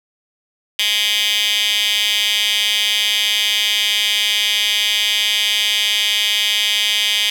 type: tone with high-pass filter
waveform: 15% pulse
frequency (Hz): 207.7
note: G#3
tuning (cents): 0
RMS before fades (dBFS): -17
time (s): 0.79-7.3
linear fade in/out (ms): 2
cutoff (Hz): 2900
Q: 7.1
effects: none